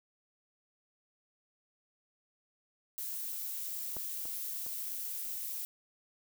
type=noise; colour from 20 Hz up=violet; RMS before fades=-39 dBFS; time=2.98-5.65 s; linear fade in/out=0 ms
type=clicks; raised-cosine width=1 ms; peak=-29 / -36 / -36 dBFS; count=3; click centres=3.967 / 4.255 / 4.664 s
effects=none